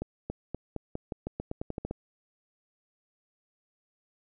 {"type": "accelerating click train", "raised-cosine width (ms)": 2, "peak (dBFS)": -20, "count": 14, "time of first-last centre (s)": [0.02, 1.91], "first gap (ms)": 280, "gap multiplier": 0.88, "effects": []}